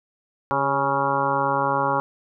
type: harmonic tone with a mistuned harmonic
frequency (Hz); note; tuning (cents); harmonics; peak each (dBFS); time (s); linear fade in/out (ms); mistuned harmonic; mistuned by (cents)
138.6; C#3; 0; 1 / 2 / 3 / 4 / 6 / 7 / 8 / 9 / 10; -32 / -32 / -31 / -27 / -25 / -26 / -26 / -33 / -29; 0.51-2; 0; 3; -41
effects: none